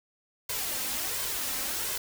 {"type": "noise with flanger", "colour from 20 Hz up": "white", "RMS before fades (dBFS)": -32, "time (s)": [0.49, 1.98], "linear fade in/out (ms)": 5, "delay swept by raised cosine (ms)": [1.9, 3.9], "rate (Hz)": 1.4, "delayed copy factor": 0.55, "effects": []}